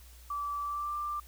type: tone with pitch glide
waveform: sine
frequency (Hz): 1158 to 1183.7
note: D6 to D6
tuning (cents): -25 to +13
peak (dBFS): -32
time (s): 0.3-1.2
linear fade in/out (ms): 5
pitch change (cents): +38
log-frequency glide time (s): 0.62-0.95
effects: added 60 Hz sine -51 dBFS peak until 1.27 s + white hiss -58 dBFS RMS until 1.27 s